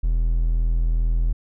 triangle tone, 41.2 Hz, E1, in tune, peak -15 dBFS, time 0.03-1.33 s, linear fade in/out 10 ms, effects none

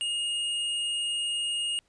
square tone, 2852 Hz, F7, 36 cents sharp, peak -28 dBFS, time 0.01-1.79 s, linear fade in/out 0 ms, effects pink hiss -69 dBFS RMS until 1.88 s + resampled to 22050 Hz

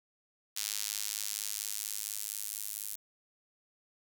sawtooth tone with high-pass filter sweep, 104.3 Hz, G#2, 8 cents sharp, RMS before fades -38 dBFS, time 0.56-2.96 s, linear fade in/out 10 ms, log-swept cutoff 5000 to 9900 Hz, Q 0.88, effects none

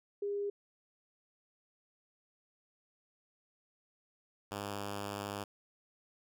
sine / 5% pulse tone pair in turn, 405.5 / 101.38 Hz, G#4 / G#2, -41 / -41 cents, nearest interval 2 octaves, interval 2400 cents, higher first, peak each -33 / -27 dBFS, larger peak second, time 0.22-0.5 / 4.51-5.44 s, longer second, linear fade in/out 5 ms, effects none

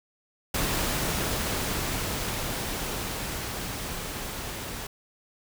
pink noise with level ramp, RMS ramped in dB -27 to -36 dBFS, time 0.54-4.87 s, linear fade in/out 5 ms, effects none

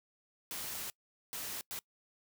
white noise bursts at uneven times, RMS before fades -41 dBFS, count 3, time 0.51-0.9 / 1.33-1.61 / 1.71-1.79 s, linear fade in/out 0 ms, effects noise-tail reverb RT60 0.1 s tail -24 dB re dry

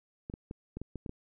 clicks, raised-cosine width 3 ms, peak -26 dBFS, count 8, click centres 0.299 / 0.339 / 0.511 / 0.77 / 0.816 / 0.957 / 1.062 / 1.094 s, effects none

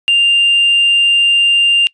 triangle tone with hard clipping, 2794 Hz, F7, in tune, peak -7 dBFS, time 0.08-1.87 s, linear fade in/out 0 ms, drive 2 dB, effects noise-tail reverb RT60 0.1 s tail -24 dB re dry + resampled to 22050 Hz

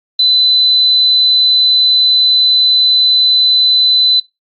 sine tone, 4015 Hz, B7, 28 cents sharp, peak -7 dBFS, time 0.19-4.2 s, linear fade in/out 5 ms, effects noise-tail reverb RT60 0.2 s tail -21 dB re dry + Opus 32 kbps

